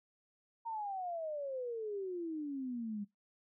sine exponential sweep, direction down, 932.3 to 200 Hz, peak -37 dBFS, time 0.65-3.05 s, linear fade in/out 20 ms, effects noise-tail reverb RT60 0.2 s tail -23 dB re dry

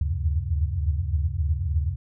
sine tone cluster, 73.6 / 77 / 84.9 / 92.9 / 132.8 Hz, D2 / D#2 / F2 / F#2 / C3, +4 / -17 / -48 / +7 / +26 cents, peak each -25 / -29 / -31 / -28 / -34 dBFS, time 0.01-1.96 s, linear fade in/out 5 ms, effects none

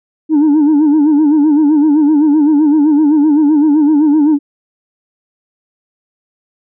sine tone with vibrato, 299.7 Hz, D4, 35 cents sharp, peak -4 dBFS, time 0.29-4.39 s, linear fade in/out 50 ms, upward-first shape sine, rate 7.8 Hz, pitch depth 96 cents each way, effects tanh soft clip ceiling -5 dBFS

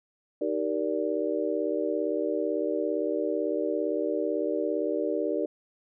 sine chord, Eb major seventh, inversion none, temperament just, 311.1 / 388.9 / 466.7 / 583.4 Hz, Eb4 / G4 / Bb4 / D5, 0 / -14 / +2 / -12 cents, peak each -31 dBFS, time 0.41-5.46 s, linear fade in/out 5 ms, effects none

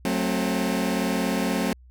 sawtooth chord, F# diminished, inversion none, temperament just, 185 / 222 / 266.4 Hz, F#3 / A3 / C4, 0 / +16 / +31 cents, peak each -23 dBFS, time 0.05-1.73 s, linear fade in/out 2 ms, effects added 62 Hz sine -47 dBFS peak until 1.9 s

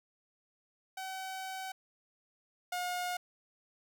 sawtooth tone pair in turn, 760 / 717.2 Hz, F#5 / F5, +46 / +46 cents, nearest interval minor second, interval 100 cents, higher first, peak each -35 / -30 dBFS, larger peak second, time 0.97-1.72 / 2.72-3.17 s, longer first, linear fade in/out 5 ms, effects none

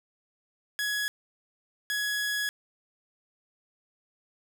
sawtooth tone bursts at uneven times, 1678 Hz, G#6, 17 cents sharp, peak -24 dBFS, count 2, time 0.79-1.08 / 1.9-2.49 s, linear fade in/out 0 ms, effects none

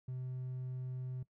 triangle tone, 128 Hz, C3, 38 cents flat, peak -36 dBFS, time 0.08-1.23 s, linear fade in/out 5 ms, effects noise-tail reverb RT60 0.1 s tail -19 dB re dry + tanh soft clip ceiling -32 dBFS

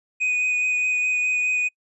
triangle tone with vibrato, 2489 Hz, D#7, in tune, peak -18 dBFS, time 0.2-1.69 s, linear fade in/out 20 ms, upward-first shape sine, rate 4.8 Hz, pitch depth 13 cents each way, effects noise-tail reverb RT60 0.1 s tail -26 dB re dry + resampled to 24000 Hz

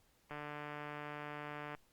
click train, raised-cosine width 0.5 ms, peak -30 dBFS, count 214, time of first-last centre 0.31-1.749 s, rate 148 Hz, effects pink hiss -72 dBFS RMS until 1.92 s + Opus 48 kbps

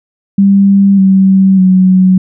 sine tone with pitch steps, 197.6 / 191.75 / 186.08 Hz, G3 / G3 / F#3, +14 / -38 / +10 cents, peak -3 dBFS, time 0.38-2.18 s, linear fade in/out 5 ms, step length 600 ms, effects none

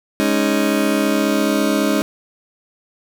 30% pulse chord, Ab suspended fourth, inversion none, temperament just, 207.7 / 276.9 / 311.5 Hz, Ab3 / Db4 / Eb4, 0 / -2 / +2 cents, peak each -17 dBFS, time 0.2-2.02 s, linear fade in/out 0 ms, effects none

